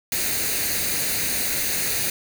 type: noise with comb filter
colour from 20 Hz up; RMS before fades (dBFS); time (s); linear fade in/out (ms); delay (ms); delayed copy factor
white; -24; 0.12-2.1; 2; 0.46; +0.6
effects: none